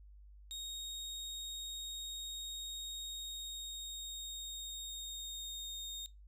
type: tone with pitch glide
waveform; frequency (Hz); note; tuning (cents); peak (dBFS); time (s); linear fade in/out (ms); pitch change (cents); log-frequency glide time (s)
30% pulse; 3736 to 3699; A#7 to A#7; +3 to -14; -39; 0.51-6.06; 0; -17; 3.05-5.85
effects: noise-tail reverb RT60 0.2 s tail -21 dB re dry + added 50 Hz sine -54 dBFS peak until 6.27 s